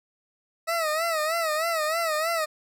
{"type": "tone with vibrato", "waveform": "20% pulse", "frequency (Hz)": 642, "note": "E5", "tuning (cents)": -46, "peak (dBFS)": -19, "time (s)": [0.67, 2.46], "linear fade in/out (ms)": 20, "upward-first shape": "sine", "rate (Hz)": 3.2, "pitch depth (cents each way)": 98, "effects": []}